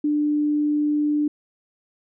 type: tone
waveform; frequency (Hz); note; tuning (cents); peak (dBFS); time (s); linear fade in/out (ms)
sine; 297; D4; +20; -18; 0.04-1.28; 5
effects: none